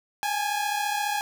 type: tone pair together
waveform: sawtooth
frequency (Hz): 817.4 / 852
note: G#5 / G#5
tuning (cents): -28 / +44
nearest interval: minor second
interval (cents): 72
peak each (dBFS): -23 / -26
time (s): 0.23-1.21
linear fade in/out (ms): 0
effects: none